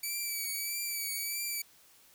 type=tone with vibrato; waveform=5% pulse; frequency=2300 Hz; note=D7; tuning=37 cents flat; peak=-24 dBFS; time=0.03-1.62 s; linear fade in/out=5 ms; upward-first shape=triangle; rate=1.6 Hz; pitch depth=50 cents each way; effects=white hiss -61 dBFS RMS until 2.14 s